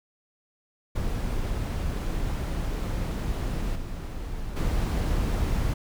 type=noise with level steps; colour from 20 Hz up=brown; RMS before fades=-28 / -34 / -25 dBFS; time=0.95-5.74 s; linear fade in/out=10 ms; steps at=3.75 / 4.56 s; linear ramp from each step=10 ms; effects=none